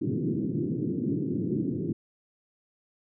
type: band-pass noise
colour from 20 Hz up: white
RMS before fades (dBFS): -29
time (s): 0.01-1.93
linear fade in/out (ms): 10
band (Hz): 110 to 360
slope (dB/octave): 48
effects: none